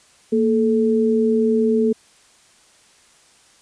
sine tone pair together, 230.5 / 434.8 Hz, A#3 / A4, -19 / -21 cents, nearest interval major seventh, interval 1098 cents, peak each -17 dBFS, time 0.32-1.93 s, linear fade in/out 10 ms, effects white hiss -53 dBFS RMS until 3.61 s + resampled to 22050 Hz

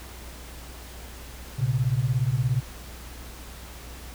sine beating tone pair, 117.7 / 134.7 Hz, A#2 / C#3, +17 / -49 cents, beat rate 17 Hz, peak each -24 dBFS, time 1.58-2.61 s, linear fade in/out 20 ms, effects added 60 Hz sine -41 dBFS peak until 4.14 s + pink hiss -44 dBFS RMS until 4.14 s

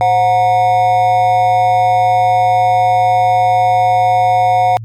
triangle tone with amplitude modulation, 730 Hz, F#5, 24 cents flat, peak -3 dBFS, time 0.01-4.77 s, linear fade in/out 0 ms, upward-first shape sine, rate 204 Hz, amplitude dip 70%, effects added 112 Hz sine -24 dBFS peak until 4.84 s + MP3 96 kbps

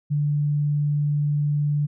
sine tone, 146.83 Hz, D3, in tune, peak -19 dBFS, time 0.1-1.87 s, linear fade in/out 20 ms, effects none

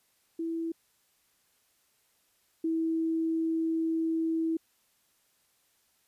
sine tone pair in turn, 329.6 / 325.1 Hz, E4 / E4, 0 / -24 cents, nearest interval unison, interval 24 cents, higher first, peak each -30 / -26 dBFS, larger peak second, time 0.39-0.72 / 2.64-4.57 s, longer second, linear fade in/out 5 ms, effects white hiss -70 dBFS RMS until 6.07 s + resampled to 32000 Hz

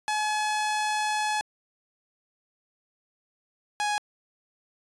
sawtooth tone pair in turn, 850 / 833 Hz, G#5 / G#5, +40 / +5 cents, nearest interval unison, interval 35 cents, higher first, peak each -21 / -21 dBFS, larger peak neither, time 0.08-1.41 / 3.8-3.98 s, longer first, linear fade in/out 0 ms, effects resampled to 22050 Hz

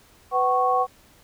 sine tone cluster, 499.9 / 755 / 1103 Hz, B4 / F#5 / C#6, +21 / +35 / -9 cents, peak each -25 / -21 / -22 dBFS, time 0.31-0.87 s, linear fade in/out 50 ms, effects pink hiss -55 dBFS RMS until 1.23 s

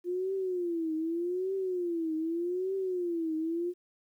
sine tone with vibrato, 349 Hz, F4, 1 cent flat, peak -29 dBFS, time 0.04-3.74 s, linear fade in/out 50 ms, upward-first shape triangle, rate 0.83 Hz, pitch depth 190 cents each way, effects 11-bit

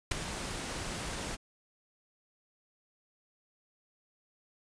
pink noise with ADSR envelope, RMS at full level -26 dBFS, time 0.11-1.37 s, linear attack 7 ms, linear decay 9 ms, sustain -12 dB, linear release 30 ms, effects resampled to 22050 Hz

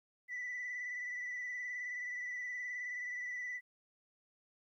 sine tone with vibrato, 1975.5 Hz, B6, in tune, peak -37 dBFS, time 0.28-3.61 s, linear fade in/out 50 ms, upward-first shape triangle, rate 19 Hz, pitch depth 38 cents each way, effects tanh soft clip ceiling -36 dBFS + 13-bit

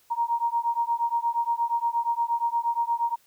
sine beating tone pair, 932.3 / 940.8 Hz, A#5 / A#5, 0 / +16 cents, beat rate 8.5 Hz, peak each -26 dBFS, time 0.1-3.16 s, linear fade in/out 20 ms, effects white hiss -62 dBFS RMS until 3.26 s

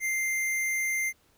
square tone, 2093 Hz, C7, in tune, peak -27 dBFS, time 0-1.13 s, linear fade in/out 50 ms, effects pink hiss -65 dBFS RMS until 1.37 s

